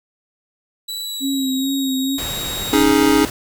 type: tone with pitch glide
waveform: sawtooth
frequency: 3941 to 3778 Hz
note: B7 to A#7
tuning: -4 to +22 cents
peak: -22 dBFS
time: 0.88-2.84 s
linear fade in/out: 10 ms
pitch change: -74 cents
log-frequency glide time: 1.03-1.68 s
type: tone with vibrato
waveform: sine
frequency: 268.1 Hz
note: C4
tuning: 42 cents sharp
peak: -18 dBFS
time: 1.2-2.2 s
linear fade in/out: 50 ms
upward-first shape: sine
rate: 2.3 Hz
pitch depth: 39 cents each way
type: noise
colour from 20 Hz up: pink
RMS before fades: -28 dBFS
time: 2.18-3.3 s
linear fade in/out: 2 ms
type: chord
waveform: square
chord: C# suspended second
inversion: none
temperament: just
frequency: 277.2 / 311.8 / 415.8 Hz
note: C#4 / D#4 / G#4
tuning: 0 / +4 / +2 cents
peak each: -17 / -16 / -18 dBFS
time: 2.73-3.25 s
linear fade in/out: 2 ms
effects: none